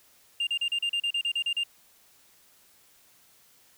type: tone bursts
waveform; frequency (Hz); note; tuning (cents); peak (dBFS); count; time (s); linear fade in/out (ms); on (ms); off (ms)
sine; 2800; F7; +4; -22; 12; 0.4-1.636; 5; 70; 36
effects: tanh soft clip ceiling -24 dBFS + white hiss -60 dBFS RMS until 3.77 s